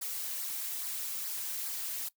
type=noise with flanger; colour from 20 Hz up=blue; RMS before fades=-37 dBFS; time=0.01-2.09 s; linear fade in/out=10 ms; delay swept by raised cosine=0.3 to 5.3 ms; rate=2.4 Hz; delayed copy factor=-0.6; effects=noise-tail reverb RT60 0.1 s tail -19 dB re dry